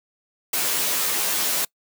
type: noise with comb filter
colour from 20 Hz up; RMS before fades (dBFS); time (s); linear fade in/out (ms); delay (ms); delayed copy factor
white; -23; 0.53-1.65; 5; 12; +0.85
effects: noise-tail reverb RT60 0.1 s tail -25 dB re dry + high-pass 200 Hz 12 dB/octave